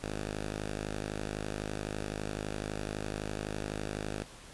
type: tone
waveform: 5% pulse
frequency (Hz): 51.91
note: G#1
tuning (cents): 0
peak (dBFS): -24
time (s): 0.02-4.24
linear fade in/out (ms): 5
effects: pink hiss -51 dBFS RMS until 4.53 s + resampled to 24000 Hz